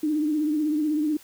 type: tone with vibrato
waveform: sine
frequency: 303.6 Hz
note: D#4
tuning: 42 cents flat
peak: -21 dBFS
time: 0.03-1.17 s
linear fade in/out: 5 ms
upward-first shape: triangle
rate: 16 Hz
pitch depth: 70 cents each way
effects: white hiss -51 dBFS RMS until 1.23 s